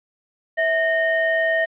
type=ring-modulated tone; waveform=triangle; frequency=598 Hz; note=D5; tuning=31 cents sharp; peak=-12 dBFS; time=0.57-1.66 s; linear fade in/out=20 ms; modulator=1250 Hz; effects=resampled to 8000 Hz + 9-bit